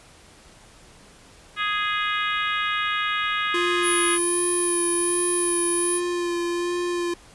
harmonic tone, 415.3 Hz, G#4, in tune, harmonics 3 / 4 / 5 / 6 / 7 / 8 / 9, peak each -26 / -28 / -30 / -32 / -33 / -34 / -35 dBFS, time 1.56-4.19 s, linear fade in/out 50 ms
square tone with vibrato, 348.8 Hz, F4, 2 cents flat, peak -24 dBFS, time 3.54-7.14 s, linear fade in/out 5 ms, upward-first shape sine, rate 1.3 Hz, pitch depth 17 cents each way
sine tone, 9860 Hz, D#9, 17 cents flat, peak -22 dBFS, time 3.82-6.01 s, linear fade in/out 50 ms
effects pink hiss -50 dBFS RMS until 7.34 s + resampled to 24000 Hz

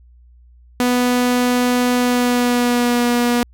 sawtooth tone with pitch glide, 246.9 to 241.1 Hz, B3 to B3, 0 to -41 cents, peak -10 dBFS, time 0.8-3.43 s, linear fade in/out 0 ms, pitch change -41 cents, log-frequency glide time 1.95-3.05 s, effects added 60 Hz sine -44 dBFS peak until 3.53 s

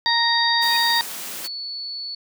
harmonic tone, 933 Hz, A#5, 1 cent sharp, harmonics 1 / 2 / 4 / 5, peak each -22 / -22 / -22 / -22 dBFS, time 0.06-1.01 s, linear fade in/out 0 ms
sine tone with exponential growth, 2478 Hz, D#7, 8 cents flat, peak -28 dBFS, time 0.61-0.77 s, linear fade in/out 5 ms, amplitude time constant 34 ms
white high-pass noise, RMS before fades -32 dBFS, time 0.61-1.48 s, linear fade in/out 20 ms, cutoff 170 Hz, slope 24 dB/octave
sine tone, 4435 Hz, C#8, in tune, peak -28 dBFS, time 1.44-2.15 s, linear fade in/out 5 ms
effects none

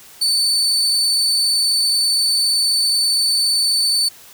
35% pulse tone, 4511 Hz, C#8, 29 cents sharp, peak -13 dBFS, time 0.21-4.09 s, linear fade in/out 10 ms, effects white hiss -43 dBFS RMS until 4.33 s

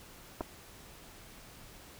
clicks, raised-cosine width 1 ms, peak -21 / -23 dBFS, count 2, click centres 0.408 / 0.411 s, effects pink hiss -53 dBFS RMS until 1.99 s

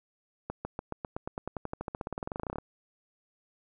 accelerating click train, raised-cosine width 1 ms, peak -20 dBFS, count 30, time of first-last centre 0.5-2.584 s, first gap 150 ms, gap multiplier 0.94, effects none

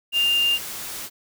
sine tone in noise, 2801 Hz, F7, 4 cents sharp, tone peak -17 dBFS, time 0.12-0.59 s, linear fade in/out 50 ms, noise white, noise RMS -33 dBFS, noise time 0.12-1.1 s, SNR +13 dB, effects none

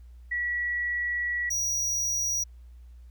sine / square tone pair in turn, 1936 / 5781 Hz, B6 / F#8, -35 / -41 cents, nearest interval octave + perfect fifth, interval 1894 cents, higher second, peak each -26 dBFS, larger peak neither, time 0.31-1.5 / 1.5-2.44 s, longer first, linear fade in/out 10 ms, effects added 60 Hz sine -45 dBFS peak until 3.1 s + pink hiss -71 dBFS RMS until 3.1 s

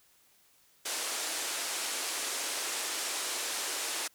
white band-pass noise, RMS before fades -35 dBFS, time 0.85-4.08 s, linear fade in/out 10 ms, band 310 to 9900 Hz, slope 24 dB/octave, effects white hiss -65 dBFS RMS until 4.14 s

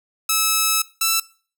5% pulse tone pair in turn, 1300 / 1325.8 Hz, E6 / E6, -24 / +10 cents, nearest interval unison, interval 34 cents, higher second, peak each -5 dBFS, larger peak neither, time 0.29-0.82 / 1.01-1.2 s, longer first, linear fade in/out 5 ms, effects noise-tail reverb RT60 0.4 s tail -20 dB re dry

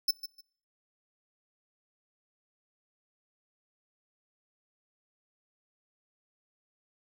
45% pulse tone with echo, 5274 Hz, E8, in tune, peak -23 dBFS, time 0.08-0.11 s, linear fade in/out 5 ms, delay 150 ms, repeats 2, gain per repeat -13 dB, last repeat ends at 0.41 s, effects noise-tail reverb RT60 0.6 s tail -24 dB re dry

